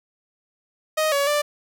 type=tone with pitch steps; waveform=sawtooth; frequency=624 / 564 / 589 Hz; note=D#5 / C#5 / D5; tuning=+5 / +30 / +5 cents; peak=-15 dBFS; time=0.97-1.42 s; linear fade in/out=10 ms; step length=150 ms; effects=none